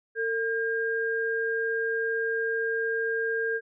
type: tone pair together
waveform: sine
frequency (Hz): 452.2 / 1609.6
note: A4 / G6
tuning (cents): +47 / +45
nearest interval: octave + minor seventh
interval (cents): 2198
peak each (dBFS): -28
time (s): 0.15-3.61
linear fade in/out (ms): 50
effects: none